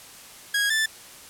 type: tone pair in turn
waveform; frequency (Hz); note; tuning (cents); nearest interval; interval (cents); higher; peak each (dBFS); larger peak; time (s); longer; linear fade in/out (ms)
sawtooth; 1647 / 1760.5; G#6 / A6; -15 / 0; minor second; 115; second; -17; neither; 0.54-0.7 / 0.7-0.86; neither; 5
effects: white hiss -45 dBFS RMS until 1.29 s + low-pass 12000 Hz 12 dB/octave